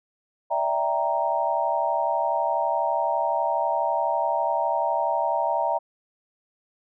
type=chord; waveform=sine; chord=E half-diminished seventh; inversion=third; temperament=equal; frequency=587.3 / 659.3 / 784 / 932.3 Hz; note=D5 / E5 / G5 / Bb5; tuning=0 / 0 / 0 / 0 cents; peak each=-29 / -26 / -28 / -25 dBFS; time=0.5-5.79 s; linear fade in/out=20 ms; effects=none